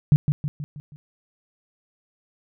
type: tone with echo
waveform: sine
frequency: 146.83 Hz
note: D3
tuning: in tune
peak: -10 dBFS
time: 0.12-0.16 s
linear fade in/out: 0 ms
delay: 160 ms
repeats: 5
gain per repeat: -6 dB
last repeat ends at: 0.96 s
effects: none